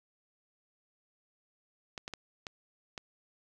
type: clicks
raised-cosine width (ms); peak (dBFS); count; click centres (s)
0.2; -22; 5; 1.978 / 2.079 / 2.137 / 2.468 / 2.978
effects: none